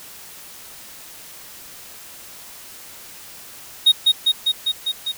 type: tone with echo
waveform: triangle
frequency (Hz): 3737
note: A#7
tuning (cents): +4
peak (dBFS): -7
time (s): 3.86-3.92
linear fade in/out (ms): 10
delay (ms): 200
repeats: 6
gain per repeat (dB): -2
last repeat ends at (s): 5.12
effects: white hiss -40 dBFS RMS until 5.17 s